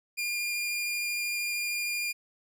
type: tone with vibrato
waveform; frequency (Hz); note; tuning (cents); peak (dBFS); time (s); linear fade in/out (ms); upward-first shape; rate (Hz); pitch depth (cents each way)
sawtooth; 2411; D7; +45; -26; 0.17-2.13; 20; triangle; 13; 9
effects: none